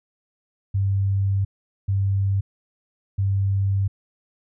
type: tone bursts at uneven times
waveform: sine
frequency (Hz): 98.1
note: G2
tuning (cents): +2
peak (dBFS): -18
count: 3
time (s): 0.74-1.45 / 1.88-2.41 / 3.18-3.88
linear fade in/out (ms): 10
effects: none

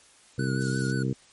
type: harmonic tone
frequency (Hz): 65.6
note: C2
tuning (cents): +5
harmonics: 2 / 3 / 4 / 5 / 6 / 7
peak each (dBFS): -27 / -31 / -33 / -35 / -37 / -38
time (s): 0.38-1.13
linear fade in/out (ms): 5
type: tone with vibrato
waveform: square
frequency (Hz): 1471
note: F#6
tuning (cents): -11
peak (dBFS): -35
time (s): 0.39-1.03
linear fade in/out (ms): 5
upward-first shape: triangle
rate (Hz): 5.8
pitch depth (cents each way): 49
type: high-pass noise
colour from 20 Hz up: white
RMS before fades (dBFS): -41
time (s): 0.6-0.93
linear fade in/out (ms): 20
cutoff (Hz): 4100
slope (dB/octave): 24
effects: white hiss -56 dBFS RMS until 1.32 s + MP3 48 kbps

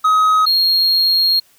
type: tone pair in turn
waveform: triangle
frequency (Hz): 1266 / 4258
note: D#6 / C8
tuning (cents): +30 / +30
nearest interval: octave + major sixth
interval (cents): 2100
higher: second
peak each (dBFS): -8 / -10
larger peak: first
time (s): 0.04-0.46 / 0.46-1.4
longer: second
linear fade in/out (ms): 10
effects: white hiss -53 dBFS RMS until 1.58 s

